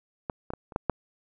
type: clicks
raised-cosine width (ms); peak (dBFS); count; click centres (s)
1; -16 / -20 / -20 / -30 / -12 / -9; 6; 0.298 / 0.504 / 0.536 / 0.722 / 0.761 / 0.897
effects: none